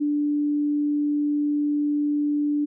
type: tone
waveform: sine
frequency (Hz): 293.6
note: D4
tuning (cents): 0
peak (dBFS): -20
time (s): 0-2.66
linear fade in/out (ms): 20
effects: none